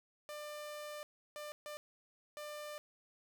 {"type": "tone bursts at uneven times", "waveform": "sawtooth", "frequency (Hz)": 596, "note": "D5", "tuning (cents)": 25, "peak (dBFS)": -40, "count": 4, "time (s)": [[0.29, 1.03], [1.36, 1.52], [1.66, 1.77], [2.37, 2.78]], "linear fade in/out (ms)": 0, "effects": []}